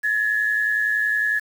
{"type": "tone pair together", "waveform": "sine", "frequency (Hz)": [1700, 1810.8], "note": ["G#6", "A6"], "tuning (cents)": [40, 49], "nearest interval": "minor second", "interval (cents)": 109, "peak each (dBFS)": [-19, -26], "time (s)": [0.03, 1.4], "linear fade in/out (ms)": 20, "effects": ["7-bit"]}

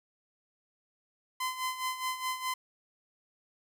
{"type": "tone with tremolo", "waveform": "sawtooth", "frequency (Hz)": 1026, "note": "C6", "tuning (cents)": -34, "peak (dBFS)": -26, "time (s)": [1.4, 2.54], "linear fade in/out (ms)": 5, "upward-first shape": "sine", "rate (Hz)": 4.8, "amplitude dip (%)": 70, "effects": []}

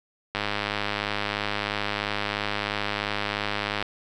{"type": "click train", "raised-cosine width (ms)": 0.3, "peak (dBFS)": -10, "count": 359, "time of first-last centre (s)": [0.35, 3.826], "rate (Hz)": 103, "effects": []}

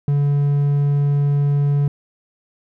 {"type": "tone", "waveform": "triangle", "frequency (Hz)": 143.2, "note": "D3", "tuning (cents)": -43, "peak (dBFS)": -12, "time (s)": [0.08, 1.88], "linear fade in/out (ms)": 2, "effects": []}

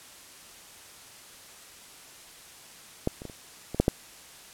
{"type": "clicks", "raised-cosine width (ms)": 2, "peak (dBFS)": [-11, -26, -24, -30, -20, -6, -7], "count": 7, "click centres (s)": [3.074, 3.219, 3.253, 3.298, 3.746, 3.8, 3.881], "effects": ["white hiss -49 dBFS RMS until 4.53 s", "low-pass 11000 Hz 12 dB/octave"]}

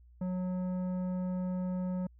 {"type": "tone with tanh clipping", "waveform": "sine", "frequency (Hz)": 182.8, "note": "F#3", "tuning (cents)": -21, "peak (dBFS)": -33, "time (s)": [0.21, 2.07], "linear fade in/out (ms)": 5, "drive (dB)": 11, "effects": ["added 60 Hz sine -55 dBFS peak until 2.19 s"]}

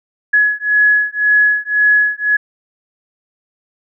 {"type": "beating tone pair", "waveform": "sine", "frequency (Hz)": [1688, 1689.9], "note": ["G#6", "G#6"], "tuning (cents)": [28, 30], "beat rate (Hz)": 1.9, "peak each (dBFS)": -13, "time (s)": [0.33, 2.37], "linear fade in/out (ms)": 10, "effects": []}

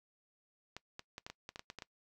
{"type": "clicks", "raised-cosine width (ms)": 0.2, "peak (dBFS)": -27, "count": 11, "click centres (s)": [0.766, 0.994, 1.181, 1.265, 1.3, 1.491, 1.559, 1.594, 1.701, 1.787, 1.822], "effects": ["noise-tail reverb RT60 0.1 s tail -21 dB re dry"]}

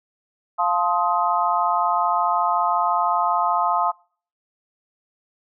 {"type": "chord", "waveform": "sine", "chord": "F dominant seventh", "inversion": "none", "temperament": "just", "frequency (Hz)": [698.5, 873.1, 1047.7, 1257.2], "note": ["F5", "A5", "C6", "Eb6"], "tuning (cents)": [0, -14, 2, 18], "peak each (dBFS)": -23, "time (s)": [0.58, 3.92], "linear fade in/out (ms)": 20, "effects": ["noise-tail reverb RT60 0.5 s tail -26 dB re dry"]}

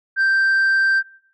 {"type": "tone", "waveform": "sine", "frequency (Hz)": 1568, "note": "G6", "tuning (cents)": 0, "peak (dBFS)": -11, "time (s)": [0.16, 1.03], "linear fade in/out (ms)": 50, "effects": ["noise-tail reverb RT60 0.5 s tail -18 dB re dry", "tanh soft clip ceiling -13 dBFS"]}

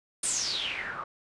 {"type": "noise with low-pass filter sweep", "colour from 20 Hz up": "white", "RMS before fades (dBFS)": -32, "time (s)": [0.23, 1.04], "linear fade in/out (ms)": 5, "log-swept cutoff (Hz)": [9300, 1100], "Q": 7.8, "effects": ["resampled to 24000 Hz"]}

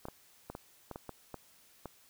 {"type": "clicks", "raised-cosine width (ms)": 1, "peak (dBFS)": -27, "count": 9, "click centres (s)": [0.054, 0.085, 0.5, 0.551, 0.913, 0.959, 1.093, 1.343, 1.857], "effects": ["white hiss -63 dBFS RMS until 2.09 s"]}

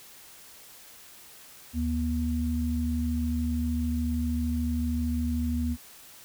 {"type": "tone pair together", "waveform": "sine", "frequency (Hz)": [75.9, 241], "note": ["D#2", "B3"], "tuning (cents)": [-42, -42], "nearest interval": "octave + minor sixth", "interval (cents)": 2000, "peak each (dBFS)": -28, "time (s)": [1.73, 5.77], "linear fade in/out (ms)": 50, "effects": ["white hiss -50 dBFS RMS until 6.24 s"]}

